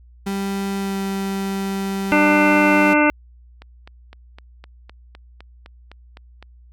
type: tone with pitch glide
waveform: 35% pulse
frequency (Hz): 196.7 to 195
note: G3 to G3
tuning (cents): +6 to -9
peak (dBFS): -20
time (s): 0.26-2.94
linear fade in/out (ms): 10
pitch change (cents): -15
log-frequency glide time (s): 0.77-0.98
type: harmonic tone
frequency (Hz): 298.5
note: D4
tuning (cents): +28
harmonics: 1 / 2 / 3 / 4 / 5 / 7 / 8 / 9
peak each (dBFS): -16 / -20 / -21 / -25 / -21 / -22 / -29 / -24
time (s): 2.12-3.1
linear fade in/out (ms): 0
type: click train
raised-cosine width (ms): 0.3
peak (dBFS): -24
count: 12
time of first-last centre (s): 3.62-6.426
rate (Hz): 3.92
effects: added 60 Hz sine -44 dBFS peak until 6.72 s